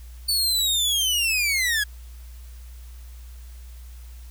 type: linear sweep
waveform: sawtooth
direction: down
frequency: 4516 to 1635 Hz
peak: -17 dBFS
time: 0.28-1.84 s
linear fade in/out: 10 ms
effects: added 60 Hz sine -38 dBFS peak until 4.3 s + white hiss -54 dBFS RMS until 4.3 s